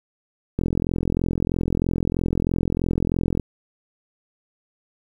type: click train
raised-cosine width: 3 ms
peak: -9 dBFS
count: 122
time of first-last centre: 0.59-3.397 s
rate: 43.1 Hz
effects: 8-bit